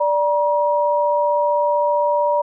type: tone pair together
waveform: sine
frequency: 587.2 / 954 Hz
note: D5 / A#5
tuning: 0 / +40 cents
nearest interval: minor sixth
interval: 840 cents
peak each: -17 / -18 dBFS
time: 0-2.42 s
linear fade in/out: 10 ms
effects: none